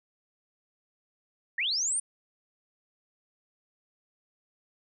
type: linear sweep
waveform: sine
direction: up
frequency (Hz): 1715 to 9397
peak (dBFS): -26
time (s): 1.58-2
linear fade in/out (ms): 5
effects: none